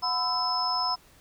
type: tone cluster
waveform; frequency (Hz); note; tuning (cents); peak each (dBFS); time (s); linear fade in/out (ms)
sine; 732 / 1005 / 1319 / 5200; F#5 / B5 / E6 / E8; -19 / +30 / +1 / -24; -33 / -28 / -36 / -28; 0.02-0.96; 20
effects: pink hiss -57 dBFS RMS until 1.2 s